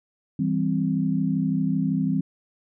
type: chord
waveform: sine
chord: C major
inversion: first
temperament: just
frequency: 163.52 / 196.22 / 261.6 Hz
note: E3 / G3 / C4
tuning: -14 / +2 / 0 cents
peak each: -25 dBFS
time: 0.39-2.21 s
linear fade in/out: 5 ms
effects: none